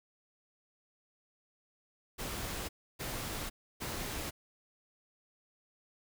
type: noise bursts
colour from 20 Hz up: pink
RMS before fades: -39 dBFS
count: 3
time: 2.18-4.31 s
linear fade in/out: 20 ms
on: 510 ms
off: 300 ms
effects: none